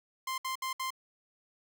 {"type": "tone bursts", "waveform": "sawtooth", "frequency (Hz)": 1046.5, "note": "C6", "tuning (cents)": 0, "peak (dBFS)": -29, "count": 4, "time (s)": [0.27, 0.905], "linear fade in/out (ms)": 5, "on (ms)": 110, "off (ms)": 65, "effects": []}